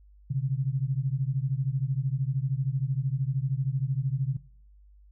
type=beating tone pair; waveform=sine; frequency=128.8 / 141.8 Hz; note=C3 / C#3; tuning=-27 / +40 cents; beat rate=13 Hz; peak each=-28 dBFS; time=0.3-4.37 s; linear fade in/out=10 ms; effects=noise-tail reverb RT60 0.6 s tail -21 dB re dry + added 50 Hz sine -52 dBFS peak until 5.11 s